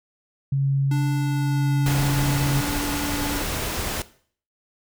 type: tone with tremolo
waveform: sine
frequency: 137.6 Hz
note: C#3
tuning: 12 cents flat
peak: -17 dBFS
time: 0.52-2.61 s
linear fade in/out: 5 ms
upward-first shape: sine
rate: 0.97 Hz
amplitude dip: 30%
type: tone with pitch glide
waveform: square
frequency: 293.7 to 289 Hz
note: D4 to D4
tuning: 0 to -28 cents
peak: -27 dBFS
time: 0.91-3.42 s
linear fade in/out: 5 ms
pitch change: -28 cents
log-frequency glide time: 1.12-2.11 s
type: noise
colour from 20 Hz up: pink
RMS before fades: -27 dBFS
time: 1.86-4.02 s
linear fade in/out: 2 ms
effects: noise-tail reverb RT60 0.5 s tail -17 dB re dry